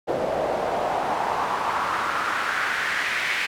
pink noise with band-pass filter sweep, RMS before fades -25 dBFS, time 0.07-3.47 s, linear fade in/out 20 ms, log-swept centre 530 to 2200 Hz, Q 2.8, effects none

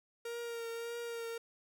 45% pulse tone with vibrato, 466.2 Hz, A#4, in tune, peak -39 dBFS, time 0.25-1.38 s, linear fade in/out 5 ms, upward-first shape triangle, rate 1.7 Hz, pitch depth 26 cents each way, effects none

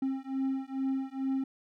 triangle beating tone pair, 266.1 / 268.4 Hz, C4 / C4, +29 / +44 cents, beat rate 2.3 Hz, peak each -31 dBFS, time 0.02-1.44 s, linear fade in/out 5 ms, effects none

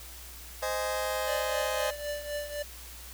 sawtooth chord, Ab major, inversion first, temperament just, 519.1 / 623 / 830.6 Hz, C5 / Eb5 / Ab5, -14 / +2 / 0 cents, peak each -29 / -29 / -32 dBFS, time 0.62-1.91 s, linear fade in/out 10 ms
square tone with tremolo, 587.3 Hz, D5, in tune, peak -31 dBFS, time 1.27-2.63 s, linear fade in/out 10 ms, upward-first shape triangle, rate 3.9 Hz, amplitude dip 75%
effects added 60 Hz sine -47 dBFS peak until 3.13 s + white hiss -47 dBFS RMS until 3.13 s

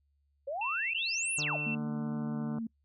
sine exponential two-way sweep, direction up then down, 522 to 11175 to 522 Hz, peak -33 dBFS, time 0.47-1.57 s, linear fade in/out 10 ms, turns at 1.35 s
sine tone, 2693 Hz, E7, 36 cents sharp, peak -33 dBFS, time 0.61-1.75 s, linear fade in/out 5 ms
harmonic tone, 148.7 Hz, D3, 22 cents sharp, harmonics 1 / 2 / 3 / 4 / 5 / 6 / 7 / 8 / 9 / 10, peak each -38 / -44 / -48 / -50 / -52 / -54 / -55 / -56 / -57 / -58 dBFS, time 1.38-2.59 s, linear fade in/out 2 ms
sine tone with vibrato, 226.4 Hz, A3, 50 cents sharp, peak -33 dBFS, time 1.66-2.67 s, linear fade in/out 5 ms, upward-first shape triangle, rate 15 Hz, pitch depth 30 cents each way
effects noise-tail reverb RT60 0.1 s tail -25 dB re dry + added 71 Hz sine -70 dBFS peak until 2.84 s

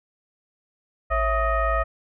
sine tone with frequency modulation, 656 Hz, E5, 9 cents flat, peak -19 dBFS, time 1.1-1.84 s, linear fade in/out 20 ms, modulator 601 Hz, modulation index 1.6, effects none

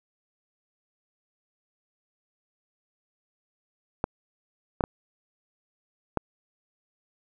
clicks, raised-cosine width 1 ms, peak -10 dBFS, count 4, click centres 4.041 / 4.808 / 4.839 / 6.173 s, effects none

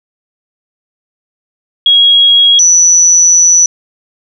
sine tone pair in turn, 3302 / 5935 Hz, G#7 / F#8, -11 / +4 cents, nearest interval minor seventh, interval 1015 cents, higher second, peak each -3 dBFS, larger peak neither, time 1.86-2.59 / 2.59-3.66 s, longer second, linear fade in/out 2 ms, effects none

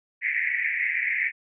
white band-pass noise, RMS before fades -26 dBFS, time 0.21-1.32 s, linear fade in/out 50 ms, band 1800 to 2300 Hz, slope 96 dB/octave, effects none

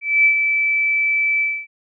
sine tone with ADSR envelope, 2315 Hz, D7, 25 cents flat, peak -9 dBFS, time 0.01-1.67 s, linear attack 240 ms, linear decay 89 ms, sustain -6 dB, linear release 260 ms, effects none

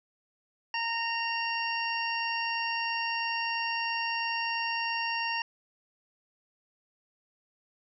harmonic tone, 923 Hz, A#5, 17 cents flat, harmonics 1 / 2 / 3 / 5 / 6, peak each -33 / -35 / -33 / -43 / -39 dBFS, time 0.74-5.42 s, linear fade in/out 2 ms, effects none

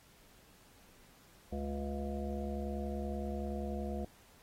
harmonic tone, 70.5 Hz, C#2, 30 cents sharp, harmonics 1 / 3 / 5 / 7 / 9 / 10, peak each -39 / -40 / -45 / -45 / -47 / -47 dBFS, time 1.52-4.05 s, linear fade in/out 5 ms, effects pink hiss -63 dBFS RMS until 4.42 s + AAC 48 kbps

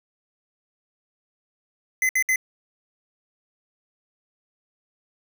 square tone bursts, 2040 Hz, C7, 44 cents flat, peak -19 dBFS, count 3, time 2.02-2.359 s, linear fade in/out 2 ms, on 71 ms, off 63 ms, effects none

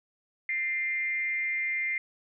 sine tone with frequency modulation, 2093 Hz, C7, in tune, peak -27 dBFS, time 0.49-1.98 s, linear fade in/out 2 ms, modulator 301 Hz, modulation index 0.39, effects none

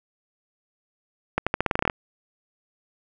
accelerating click train, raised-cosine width 0.5 ms, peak -6 dBFS, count 12, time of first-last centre 1.38-1.899 s, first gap 86 ms, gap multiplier 0.87, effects none

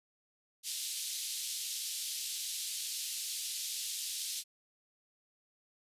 pink band-pass noise, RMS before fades -39 dBFS, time 0.63-4.44 s, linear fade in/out 50 ms, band 3400 to 13000 Hz, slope 24 dB/octave, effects resampled to 32000 Hz

